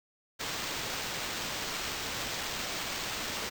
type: noise with sample-and-hold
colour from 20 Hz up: violet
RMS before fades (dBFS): -36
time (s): 0.39-3.5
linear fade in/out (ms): 20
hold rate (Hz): 11025
effects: none